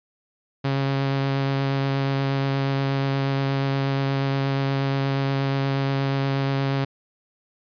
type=tone with vibrato; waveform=sawtooth; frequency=136.9 Hz; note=C#3; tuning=21 cents flat; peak=-17 dBFS; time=0.64-6.85 s; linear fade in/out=10 ms; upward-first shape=triangle; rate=8.4 Hz; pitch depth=12 cents each way; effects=resampled to 11025 Hz